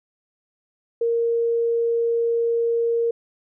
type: tone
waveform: sine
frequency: 465.2 Hz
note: A#4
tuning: 4 cents flat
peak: -18 dBFS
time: 1.01-3.11 s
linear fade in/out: 5 ms
effects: none